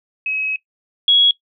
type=tone pair in turn; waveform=sine; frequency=2556 / 3331 Hz; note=D#7 / G#7; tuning=+46 / +4 cents; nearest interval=perfect fourth; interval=458 cents; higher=second; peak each=-19 / -9 dBFS; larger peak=second; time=0.26-0.56 / 1.08-1.31 s; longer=first; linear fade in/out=2 ms; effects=noise-tail reverb RT60 0.1 s tail -19 dB re dry